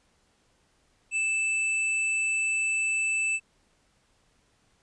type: tone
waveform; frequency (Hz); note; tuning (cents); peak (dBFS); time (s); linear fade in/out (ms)
square; 2637; E7; 0; -25; 1.11-3.4; 50
effects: pink hiss -67 dBFS RMS until 4.82 s + resampled to 22050 Hz